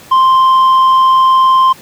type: tone with tanh clipping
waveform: sine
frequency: 1046.5 Hz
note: C6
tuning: in tune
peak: -6 dBFS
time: 0.11-1.73 s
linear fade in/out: 10 ms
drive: 4 dB
effects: pink hiss -37 dBFS RMS until 1.81 s + high-pass 100 Hz 12 dB/octave